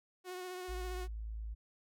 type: tone with vibrato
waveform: sawtooth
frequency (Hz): 365.3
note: F#4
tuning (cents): -22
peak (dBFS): -38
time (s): 0.24-1.08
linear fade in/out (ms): 50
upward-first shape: triangle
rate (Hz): 15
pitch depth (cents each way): 28
type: tone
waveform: sine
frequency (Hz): 54.4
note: A1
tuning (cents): -19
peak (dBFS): -39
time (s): 0.68-1.55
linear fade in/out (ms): 20
effects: none